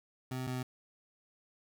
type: tone pair in turn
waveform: 25% pulse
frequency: 128.7 / 127.37 Hz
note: C3 / C3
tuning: -28 / -46 cents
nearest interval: unison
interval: 18 cents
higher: first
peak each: -32 / -31 dBFS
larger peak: second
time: 0.31-0.47 / 0.47-0.63 s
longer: neither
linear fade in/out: 5 ms
effects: none